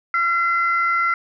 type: tone pair together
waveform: sine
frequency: 1365.5 / 2046 Hz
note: F6 / C7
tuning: -39 / -39 cents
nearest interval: perfect fifth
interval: 700 cents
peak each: -17 / -21 dBFS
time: 0.14-1.14 s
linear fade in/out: 2 ms
effects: tanh soft clip ceiling -9 dBFS